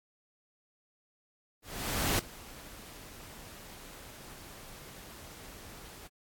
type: noise with ADSR envelope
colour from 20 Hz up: pink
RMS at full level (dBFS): -28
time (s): 1.62-6.08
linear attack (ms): 570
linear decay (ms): 5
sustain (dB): -21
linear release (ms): 13
effects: AAC 64 kbps